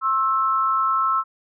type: tone pair together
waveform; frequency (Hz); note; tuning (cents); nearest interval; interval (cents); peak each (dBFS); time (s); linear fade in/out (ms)
sine; 1070 / 1318.5; C6 / E6; +38 / 0; major third; 362; -22 / -19; 0.01-1.24; 50
effects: none